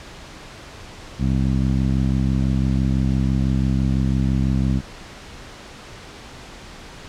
15% pulse tone with low-pass filter, 66 Hz, C2, 16 cents sharp, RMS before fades -19 dBFS, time 1.18-4.82 s, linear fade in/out 50 ms, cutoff 230 Hz, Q 1.2, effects pink hiss -39 dBFS RMS until 7.08 s + low-pass 6000 Hz 12 dB/octave

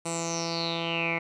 10% pulse tone with low-pass filter sweep, 167.1 Hz, E3, 24 cents sharp, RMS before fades -30 dBFS, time 0.05-1.19 s, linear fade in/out 10 ms, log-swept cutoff 8600 to 2100 Hz, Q 9.2, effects none

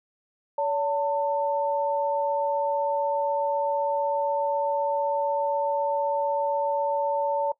sine tone pair together, 568.9 / 896 Hz, C#5 / A5, +45 / +31 cents, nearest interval minor sixth, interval 786 cents, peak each -25 dBFS, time 0.58-7.52 s, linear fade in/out 5 ms, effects noise-tail reverb RT60 0.1 s tail -20 dB re dry

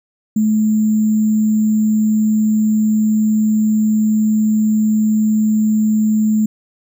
sine tone with sample-and-hold, 215.5 Hz, A3, 36 cents flat, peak -11 dBFS, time 0.36-6.46 s, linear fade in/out 5 ms, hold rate 7350 Hz, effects none

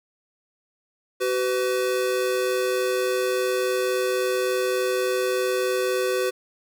square tone pair together, 378.5 / 502 Hz, F#4 / B4, +39 / +28 cents, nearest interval perfect fourth, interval 489 cents, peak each -25 dBFS, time 1.2-6.31 s, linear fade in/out 20 ms, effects 10-bit

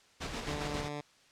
pink noise with tremolo, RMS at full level -37 dBFS, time 0.2-0.89 s, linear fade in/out 20 ms, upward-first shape square, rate 7.4 Hz, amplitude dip 35%
10% pulse tone, 146.83 Hz, D3, in tune, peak -29 dBFS, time 0.47-1.01 s, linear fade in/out 5 ms
effects white hiss -63 dBFS RMS until 1.31 s + low-pass 6000 Hz 12 dB/octave

